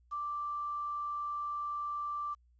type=tone with quantisation; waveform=sine; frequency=1174.7 Hz; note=D6; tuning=in tune; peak=-34 dBFS; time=0.11-2.35 s; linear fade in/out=20 ms; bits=10; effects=added 60 Hz sine -63 dBFS peak until 2.59 s + resampled to 16000 Hz